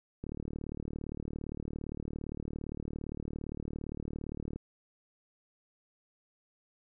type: click train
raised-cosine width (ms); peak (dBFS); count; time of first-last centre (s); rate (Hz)
3; -26; 163; 0.24-4.56; 37.5
effects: none